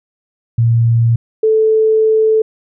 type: tone pair in turn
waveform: sine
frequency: 116.1 / 438.3 Hz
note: A#2 / A4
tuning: -7 / -7 cents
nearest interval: octave + major seventh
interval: 2300 cents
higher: second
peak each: -8 dBFS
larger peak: neither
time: 0.58-1.16 / 1.43-2.42 s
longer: second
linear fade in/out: 5 ms
effects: none